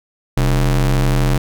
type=ring-modulated tone; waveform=square; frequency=82 Hz; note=E2; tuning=9 cents flat; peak=-10 dBFS; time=0.37-1.38 s; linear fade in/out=5 ms; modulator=46.4 Hz; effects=none